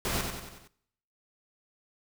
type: noise with echo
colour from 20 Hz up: pink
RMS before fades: -31 dBFS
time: 0.05-0.21 s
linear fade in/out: 0 ms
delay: 93 ms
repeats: 5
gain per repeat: -5 dB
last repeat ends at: 0.675 s
effects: noise-tail reverb RT60 0.8 s tail -21 dB re dry